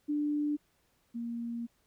sine tone pair in turn, 295.3 / 234.4 Hz, D4 / A#3, +10 / +10 cents, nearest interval major third, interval 400 cents, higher first, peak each -28 / -34 dBFS, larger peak first, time 0.08-0.57 / 1.14-1.67 s, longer second, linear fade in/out 20 ms, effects pink hiss -72 dBFS RMS until 1.86 s

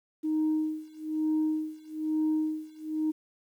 sine tone with tremolo, 311.1 Hz, D#4, in tune, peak -22 dBFS, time 0.23-3.12 s, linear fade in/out 20 ms, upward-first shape sine, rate 1.1 Hz, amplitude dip 95%, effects tanh soft clip ceiling -21 dBFS + 10-bit

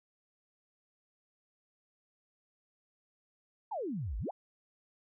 sine exponential two-way sweep, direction down then up, 951 to 46.94 to 951 Hz, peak -34 dBFS, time 3.71-4.31 s, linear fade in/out 10 ms, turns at 4.18 s, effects none

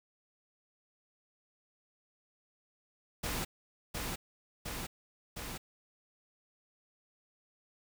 pink noise with echo, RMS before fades -36 dBFS, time 3.23-3.45 s, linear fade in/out 10 ms, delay 710 ms, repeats 3, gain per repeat -2 dB, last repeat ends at 5.58 s, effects none

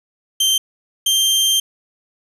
sawtooth tone pair in turn, 3136 / 3160 Hz, G7 / G7, 0 / +13 cents, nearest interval unison, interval 13 cents, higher second, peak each -10 dBFS, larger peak neither, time 0.4-0.58 / 1.06-1.6 s, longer second, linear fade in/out 5 ms, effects resampled to 32000 Hz + 7-bit

